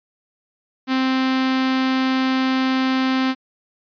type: tone with notch filter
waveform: sawtooth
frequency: 261.6 Hz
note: C4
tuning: in tune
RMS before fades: -19 dBFS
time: 0.87-3.35 s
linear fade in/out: 50 ms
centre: 580 Hz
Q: 1.4
effects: resampled to 11025 Hz